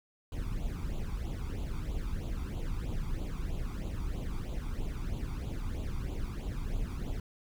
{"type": "noise with flanger", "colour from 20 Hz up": "brown", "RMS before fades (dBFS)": -35, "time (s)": [0.32, 7.2], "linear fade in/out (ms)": 2, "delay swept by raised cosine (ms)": [0.27, 0.88], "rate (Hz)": 3.1, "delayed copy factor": 0.8, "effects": []}